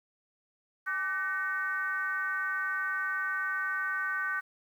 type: tone with frequency modulation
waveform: sine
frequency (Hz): 1517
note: F#6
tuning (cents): +43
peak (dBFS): -29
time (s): 0.86-4.41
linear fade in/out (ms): 20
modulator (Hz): 347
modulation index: 0.87
effects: 10-bit